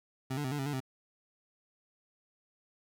25% pulse tone with pitch steps, 131.3 / 146.7 / 129.7 / 146.4 / 135 / 146.1 / 131.2 Hz, C3 / D3 / C3 / D3 / C#3 / D3 / C3, +6 / -2 / -15 / -5 / -45 / -9 / +5 cents, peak -29 dBFS, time 0.3-0.804 s, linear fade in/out 10 ms, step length 72 ms, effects none

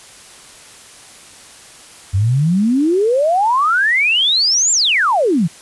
sine exponential two-way sweep, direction up then down, 90.8 to 7490 to 147.7 Hz, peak -11 dBFS, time 2.13-5.48 s, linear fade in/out 20 ms, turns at 4.72 s, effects white hiss -40 dBFS RMS until 5.61 s + resampled to 24000 Hz

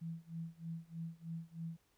sine tone with tremolo, 165.1 Hz, E3, 3 cents sharp, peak -39 dBFS, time 0.01-1.77 s, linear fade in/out 10 ms, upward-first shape sine, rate 3.2 Hz, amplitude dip 95%, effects pink hiss -75 dBFS RMS until 1.97 s

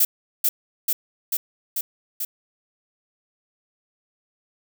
violet noise with echo, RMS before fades -17 dBFS, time 0-0.05 s, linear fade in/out 5 ms, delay 440 ms, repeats 5, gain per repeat -2 dB, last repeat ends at 2.25 s, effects none

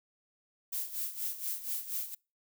violet noise with tremolo, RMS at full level -34 dBFS, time 0.72-2.15 s, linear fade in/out 10 ms, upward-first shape sine, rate 4.2 Hz, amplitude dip 75%, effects noise-tail reverb RT60 0.3 s tail -25 dB re dry

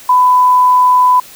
sine tone, 1000 Hz, B5, 21 cents sharp, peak -5 dBFS, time 0.09-1.2 s, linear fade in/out 5 ms, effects white hiss -36 dBFS RMS until 1.35 s

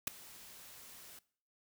white noise with ADSR envelope, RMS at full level -30 dBFS, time 0.07-1.19 s, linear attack 6 ms, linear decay 6 ms, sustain -24 dB, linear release 3 ms, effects noise-tail reverb RT60 0.5 s tail -20 dB re dry

